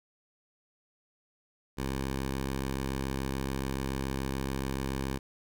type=tone; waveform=10% pulse; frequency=67 Hz; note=C2; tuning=42 cents sharp; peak=-23 dBFS; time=1.77-5.19 s; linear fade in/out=20 ms; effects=none